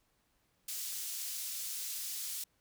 pink high-pass noise, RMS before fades -40 dBFS, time 0.68-2.44 s, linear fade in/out 5 ms, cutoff 5400 Hz, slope 12 dB/octave, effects pink hiss -75 dBFS RMS until 2.6 s

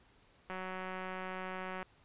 click train, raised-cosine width 0.5 ms, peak -27 dBFS, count 248, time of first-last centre 0.5-1.828 s, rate 186 Hz, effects pink hiss -66 dBFS RMS until 2.04 s + resampled to 8000 Hz

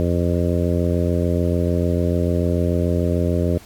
harmonic tone, 86.8 Hz, F2, 10 cents flat, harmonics 1 / 2 / 3 / 4 / 5 / 6 / 7, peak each -20 / -23 / -25 / -26 / -27 / -28 / -28 dBFS, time 0-3.58 s, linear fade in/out 0 ms, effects pink hiss -46 dBFS RMS until 3.65 s + AAC 64 kbps

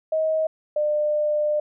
sine tone pair in turn, 632 / 599.8 Hz, D#5 / D5, +27 / +36 cents, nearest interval minor second, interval 91 cents, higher first, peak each -19 / -19 dBFS, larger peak neither, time 0.12-0.47 / 0.76-1.6 s, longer second, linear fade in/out 5 ms, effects none

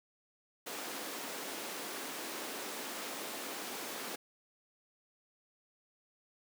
pink high-pass noise, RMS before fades -42 dBFS, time 0.66-4.16 s, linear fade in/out 10 ms, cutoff 250 Hz, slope 24 dB/octave, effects none

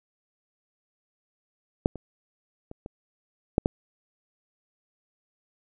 clicks, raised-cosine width 2 ms, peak -6 / -24 / -26 / -24 / -6 / -8 dBFS, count 6, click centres 1.859 / 1.957 / 2.714 / 2.861 / 3.581 / 3.659 s, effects none

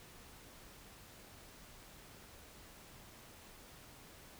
silence, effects pink hiss -57 dBFS RMS until 4.39 s

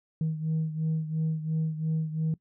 sine beating tone pair, 157.9 / 160.8 Hz, D#3 / E3, +26 / -43 cents, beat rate 2.9 Hz, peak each -26 / -31 dBFS, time 0.21-2.34 s, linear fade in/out 2 ms, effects noise-tail reverb RT60 0.1 s tail -21 dB re dry + tanh soft clip ceiling -22 dBFS

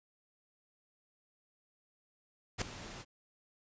pink noise with ADSR envelope, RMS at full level -30 dBFS, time 2.58-3.05 s, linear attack 36 ms, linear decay 4 ms, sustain -17 dB, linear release 44 ms, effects resampled to 16000 Hz

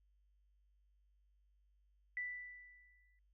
sine tone with exponential decay, 1978 Hz, B6, 2 cents sharp, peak -37 dBFS, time 2.17-3.19 s, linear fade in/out 1 ms, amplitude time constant 220 ms, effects added 50 Hz sine -70 dBFS peak until 3.33 s

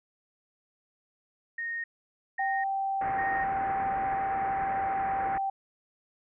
sine tone bursts, 1854 Hz, A#6, 10 cents flat, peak -31 dBFS, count 3, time 1.58-3.44 s, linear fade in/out 5 ms, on 260 ms, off 540 ms
sine tone, 780 Hz, G5, 9 cents flat, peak -27 dBFS, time 2.39-5.5 s, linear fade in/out 5 ms
white low-pass noise, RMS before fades -38 dBFS, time 3.01-5.38 s, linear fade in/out 2 ms, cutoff 2000 Hz, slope 48 dB/octave
effects none

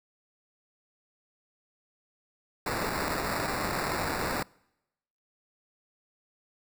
white noise with sample-and-hold, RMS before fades -31 dBFS, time 2.66-4.43 s, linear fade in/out 5 ms, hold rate 3150 Hz, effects noise-tail reverb RT60 0.9 s tail -26 dB re dry

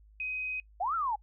sine tone, 2516 Hz, D#7, 19 cents sharp, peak -32 dBFS, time 0.2-0.6 s, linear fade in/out 2 ms
sine linear two-way sweep, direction up then down, 659.3 to 1387 to 799 Hz, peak -28 dBFS, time 0.8-1.16 s, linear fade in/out 10 ms, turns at 0.95 s
effects noise-tail reverb RT60 0.1 s tail -26 dB re dry + added 52 Hz sine -55 dBFS peak until 1.22 s

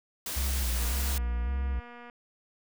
white noise, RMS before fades -35 dBFS, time 0.26-1.18 s, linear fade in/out 2 ms
triangle tone with vibrato, 62.9 Hz, B1, 32 cents sharp, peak -25 dBFS, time 0.36-1.8 s, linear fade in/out 10 ms, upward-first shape square, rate 1.8 Hz, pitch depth 87 cents each way
click train, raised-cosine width 0.5 ms, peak -33 dBFS, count 315, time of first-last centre 0.79-2.098 s, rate 240 Hz
effects none

